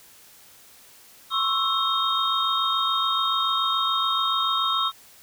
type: tone cluster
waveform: sine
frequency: 1064 / 1111 / 1320 / 3204 / 3712 Hz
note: C6 / C#6 / E6 / G7 / A#7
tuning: +29 / +4 / +2 / +37 / -8 cents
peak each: -31 / -28 / -25 / -32 / -25 dBFS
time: 1.3-4.92 s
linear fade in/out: 50 ms
effects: white hiss -51 dBFS RMS until 5.22 s